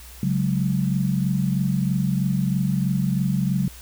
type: chord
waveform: sine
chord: C# suspended fourth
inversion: none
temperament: just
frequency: 138.59 / 184.79 / 207.9 Hz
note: C#3 / F#3 / G#3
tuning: 0 / -2 / +2 cents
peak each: -23 / -22 / -27 dBFS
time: 0.23-3.68 s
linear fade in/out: 2 ms
effects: added 60 Hz sine -42 dBFS peak until 3.81 s + white hiss -45 dBFS RMS until 3.81 s